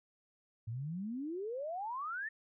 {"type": "exponential sweep", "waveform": "sine", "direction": "up", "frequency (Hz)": [106.7, 1841], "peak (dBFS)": -37, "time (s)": [0.67, 2.29], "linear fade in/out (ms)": 10, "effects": []}